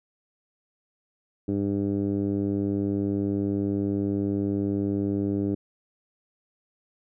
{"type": "tone with low-pass filter", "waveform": "10% pulse", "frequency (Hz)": 100, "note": "G2", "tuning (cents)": 35, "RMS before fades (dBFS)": -26, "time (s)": [1.48, 5.55], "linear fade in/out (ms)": 5, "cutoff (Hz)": 320, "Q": 2, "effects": []}